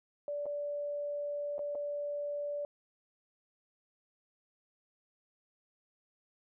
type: tone with dropouts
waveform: sine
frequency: 581 Hz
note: D5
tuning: 19 cents flat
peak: -34 dBFS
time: 0.28-2.65 s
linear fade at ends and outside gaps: 1 ms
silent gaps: 0.457-0.464 / 1.582-1.592 / 1.75-1.754 s
effects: none